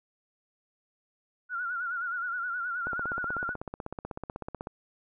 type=tone with vibrato; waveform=sine; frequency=1424 Hz; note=F6; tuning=33 cents sharp; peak=-30 dBFS; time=1.49-3.56 s; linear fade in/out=50 ms; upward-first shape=sine; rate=9.5 Hz; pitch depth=77 cents each way
type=click train; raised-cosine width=1 ms; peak=-22 dBFS; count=30; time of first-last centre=2.87-4.671 s; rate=16.1 Hz
effects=none